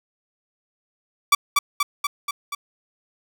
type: tone with echo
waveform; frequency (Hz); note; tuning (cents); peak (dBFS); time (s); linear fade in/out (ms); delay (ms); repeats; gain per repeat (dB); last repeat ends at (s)
sawtooth; 1153; D6; -32; -8; 1.32-1.35; 5; 240; 5; -3; 2.55
effects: none